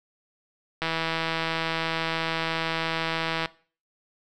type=click train; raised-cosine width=0.3 ms; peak=-11 dBFS; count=431; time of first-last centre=0.82-3.458 s; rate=163 Hz; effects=noise-tail reverb RT60 0.4 s tail -19 dB re dry